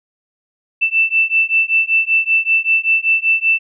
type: beating tone pair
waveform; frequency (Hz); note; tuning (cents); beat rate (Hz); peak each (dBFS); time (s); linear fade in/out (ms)
sine; 2658 / 2663.2; E7 / E7; +14 / +17; 5.2; -15; 0.81-3.59; 20
effects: none